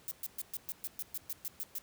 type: noise bursts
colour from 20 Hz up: violet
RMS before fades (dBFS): -38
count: 12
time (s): 0.08-1.784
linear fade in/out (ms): 0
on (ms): 32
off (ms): 120
effects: pink hiss -61 dBFS RMS until 1.82 s + high-pass 60 Hz 12 dB/octave